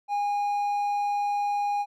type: tone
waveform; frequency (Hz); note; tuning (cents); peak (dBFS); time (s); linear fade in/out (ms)
triangle; 818; G#5; -26; -22; 0.08-1.86; 50
effects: none